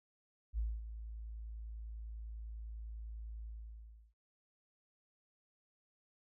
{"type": "tone with ADSR envelope", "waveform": "sine", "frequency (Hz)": 55, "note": "A1", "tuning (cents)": 0, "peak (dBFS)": -32, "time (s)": [0.53, 4.14], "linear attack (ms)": 52, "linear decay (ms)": 230, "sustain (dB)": -11, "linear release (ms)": 690, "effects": []}